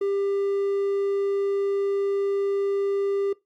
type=tone; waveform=triangle; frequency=397.5 Hz; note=G4; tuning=24 cents sharp; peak=-20 dBFS; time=0.01-3.33 s; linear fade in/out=5 ms; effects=noise-tail reverb RT60 0.2 s tail -21 dB re dry + Opus 48 kbps

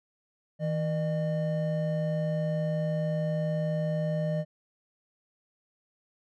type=tone pair together; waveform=triangle; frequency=160.51 / 606 Hz; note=E3 / D#5; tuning=-46 / -46 cents; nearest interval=octave + major seventh; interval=2300 cents; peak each=-26 / -29 dBFS; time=0.59-4.45 s; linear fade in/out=50 ms; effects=none

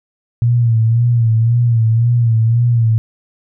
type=tone with vibrato; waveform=sine; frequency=116.1 Hz; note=A#2; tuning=7 cents flat; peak=-9 dBFS; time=0.42-2.98 s; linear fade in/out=0 ms; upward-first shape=sine; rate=1.9 Hz; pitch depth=66 cents each way; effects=none

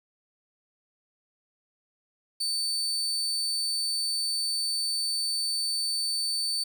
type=tone; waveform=35% pulse; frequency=4540 Hz; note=C#8; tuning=41 cents sharp; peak=-25 dBFS; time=2.4-6.64 s; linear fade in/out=10 ms; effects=9-bit

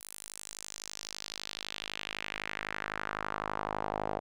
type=tone with band-pass filter sweep; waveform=sawtooth; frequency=51.91 Hz; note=G#1; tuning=in tune; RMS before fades=-39 dBFS; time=0-4.2 s; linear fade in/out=20 ms; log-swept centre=11000 to 690 Hz; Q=2; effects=none

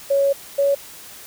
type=tone pair in turn; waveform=sine; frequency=556 / 560.2 Hz; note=C#5 / C#5; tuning=+5 / +18 cents; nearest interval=unison; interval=13 cents; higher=second; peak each=-14 dBFS; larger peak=neither; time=0.1-0.33 / 0.58-0.75 s; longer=first; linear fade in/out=10 ms; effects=white hiss -40 dBFS RMS until 1.26 s

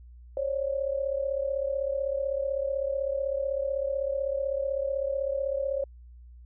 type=tone pair together; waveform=sine; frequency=540 / 575.9 Hz; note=C#5 / D5; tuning=-45 / -34 cents; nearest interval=minor second; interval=111 cents; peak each=-28 / -31 dBFS; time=0.37-5.84 s; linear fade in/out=2 ms; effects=added 60 Hz sine -46 dBFS peak until 6.45 s

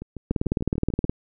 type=two click trains; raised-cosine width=3 ms; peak=-21 / -9 dBFS; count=8 / 16; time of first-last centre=0.02-1.049 / 0.31-1.095 s; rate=6.8 / 19.1 Hz; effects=none

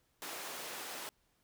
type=high-pass noise; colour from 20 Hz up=pink; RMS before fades=-44 dBFS; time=0.22-1.09 s; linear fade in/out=0 ms; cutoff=460 Hz; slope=12 dB/octave; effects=pink hiss -75 dBFS RMS until 1.43 s

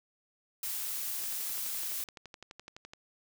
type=noise; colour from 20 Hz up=blue; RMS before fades=-36 dBFS; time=0.63-2.04 s; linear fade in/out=2 ms
type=click train; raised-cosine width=0.2 ms; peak=-29 dBFS; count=21; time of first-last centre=1.24-2.935 s; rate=11.8 Hz
effects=none

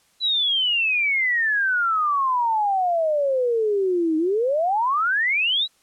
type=exponential two-way sweep; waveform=sine; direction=down then up; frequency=4004 to 309 to 4004 Hz; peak=-18 dBFS; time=0.2-5.68 s; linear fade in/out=50 ms; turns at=4.17 s; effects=white hiss -61 dBFS RMS until 5.82 s + low-pass 10000 Hz 12 dB/octave

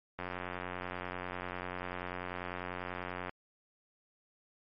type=click train; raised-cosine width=0.5 ms; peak=-23 dBFS; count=281; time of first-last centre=0.19-3.294 s; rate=90.2 Hz; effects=MP3 32 kbps

